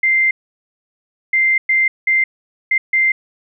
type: tone bursts at uneven times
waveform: sine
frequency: 2089 Hz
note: C7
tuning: 3 cents flat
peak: -11 dBFS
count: 6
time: 0.03-0.31 / 1.33-1.58 / 1.69-1.88 / 2.07-2.24 / 2.71-2.78 / 2.93-3.12 s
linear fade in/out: 5 ms
effects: none